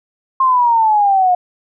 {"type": "exponential sweep", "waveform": "sine", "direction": "down", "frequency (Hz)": [1067, 713], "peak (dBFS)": -9, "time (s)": [0.4, 1.35], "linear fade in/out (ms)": 5, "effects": []}